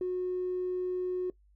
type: tone with tanh clipping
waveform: triangle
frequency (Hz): 364.5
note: F#4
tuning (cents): -26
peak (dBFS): -29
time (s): 0.01-1.3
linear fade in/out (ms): 2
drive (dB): 4
effects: noise-tail reverb RT60 0.1 s tail -20 dB re dry + added 50 Hz sine -60 dBFS peak until 1.55 s